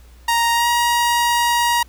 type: tone with pitch glide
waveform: sawtooth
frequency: 934 to 949.8 Hz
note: A#5 to A#5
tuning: +3 to +32 cents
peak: -11 dBFS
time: 0.28-1.83 s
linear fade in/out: 5 ms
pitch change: +29 cents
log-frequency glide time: 0.54-0.67 s
effects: added 60 Hz sine -42 dBFS peak until 1.88 s + pink hiss -53 dBFS RMS until 1.88 s